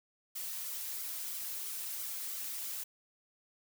blue noise with flanger, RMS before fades -40 dBFS, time 0.35-2.84 s, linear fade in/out 10 ms, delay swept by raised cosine 1.1 to 3.6 ms, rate 3 Hz, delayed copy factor -0.6, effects none

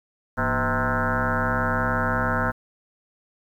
sine tone with frequency modulation, 777 Hz, G5, 16 cents flat, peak -20 dBFS, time 0.37-2.52 s, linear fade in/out 20 ms, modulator 135 Hz, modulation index 6.1, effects 9-bit

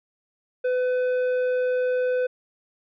sine tone with tanh clipping, 503 Hz, B4, 32 cents sharp, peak -22 dBFS, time 0.64-2.27 s, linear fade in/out 10 ms, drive 8 dB, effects none

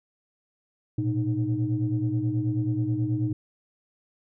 sine tone cluster, 113.1 / 122.4 / 308.6 Hz, A2 / B2 / D#4, +48 / -15 / -14 cents, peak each -27 dBFS, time 0.98-3.33 s, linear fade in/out 5 ms, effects tanh soft clip ceiling -15 dBFS

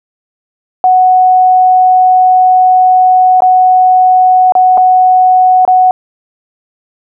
sine tone with dropouts, 740 Hz, F#5, in tune, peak -3 dBFS, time 0.84-5.91 s, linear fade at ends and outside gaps 1 ms, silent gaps 3.405-3.421 / 4.522-4.552 / 4.774-4.778 / 5.651-5.677 s, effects none

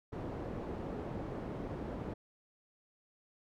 white low-pass noise, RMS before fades -41 dBFS, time 0.12-2.14 s, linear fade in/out 10 ms, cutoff 450 Hz, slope 12 dB/octave, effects none

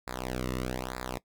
sawtooth tone with flanger, 63.1 Hz, B1, 38 cents sharp, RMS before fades -35 dBFS, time 0.07-1.18 s, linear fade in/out 5 ms, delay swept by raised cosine 0.33 to 1.28 ms, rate 1.1 Hz, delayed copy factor -0.9, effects noise-tail reverb RT60 0.1 s tail -20 dB re dry

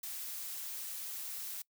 blue noise, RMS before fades -42 dBFS, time 0.03-1.62 s, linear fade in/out 5 ms, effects noise-tail reverb RT60 0.1 s tail -23 dB re dry

